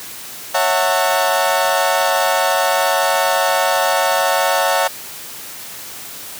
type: chord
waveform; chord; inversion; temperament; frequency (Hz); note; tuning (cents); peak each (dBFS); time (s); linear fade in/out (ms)
30% pulse; F# minor seventh; second; equal with one note detuned; 554.4 / 659.3 / 740 / 900.6; C#5 / E5 / F#5 / A5; 0 / 0 / 0 / +40; -17; 0.54-4.88; 10
effects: white hiss -32 dBFS RMS until 6.39 s + high-pass 80 Hz 12 dB/octave